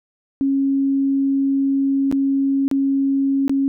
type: tone with dropouts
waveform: sine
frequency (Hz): 273.7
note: C#4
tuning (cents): -22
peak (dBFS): -15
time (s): 0.41-3.68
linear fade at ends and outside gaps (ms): 0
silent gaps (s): 2.114-2.125 / 2.68-2.713 / 3.48-3.495
effects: none